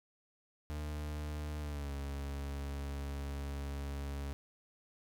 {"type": "tone with pitch glide", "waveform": "40% pulse", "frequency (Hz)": [75.1, 70.07], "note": ["D2", "C#2"], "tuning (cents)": [39, 19], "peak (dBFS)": -37, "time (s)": [0.7, 4.33], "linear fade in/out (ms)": 0, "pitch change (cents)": -120, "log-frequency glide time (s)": [1.6, 1.93], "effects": []}